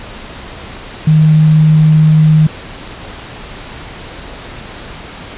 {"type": "tone with quantisation", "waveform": "sine", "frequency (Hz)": 155.56, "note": "D#3", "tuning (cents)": 0, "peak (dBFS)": -4, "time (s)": [1.07, 2.47], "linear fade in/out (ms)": 5, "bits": 5, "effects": ["pink hiss -29 dBFS RMS until 5.37 s", "resampled to 8000 Hz"]}